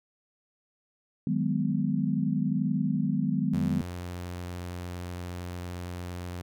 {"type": "chord", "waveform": "sine", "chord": "G# minor seventh", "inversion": "second", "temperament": "just", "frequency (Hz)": [155.74, 186.89, 207.7, 249.2], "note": ["D#3", "F#3", "G#3", "B3"], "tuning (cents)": [2, 18, 0, 16], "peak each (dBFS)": -30, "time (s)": [1.27, 3.81], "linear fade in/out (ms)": 2}
{"type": "tone", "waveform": "sawtooth", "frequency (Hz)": 88.7, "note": "F2", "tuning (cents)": 27, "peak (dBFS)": -31, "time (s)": [3.53, 6.42], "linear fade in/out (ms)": 10}
{"effects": []}